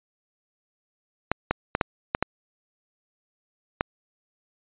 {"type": "clicks", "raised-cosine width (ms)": 0.5, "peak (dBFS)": -6, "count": 7, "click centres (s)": [1.316, 1.51, 1.751, 1.812, 2.149, 2.226, 3.809], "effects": ["resampled to 8000 Hz"]}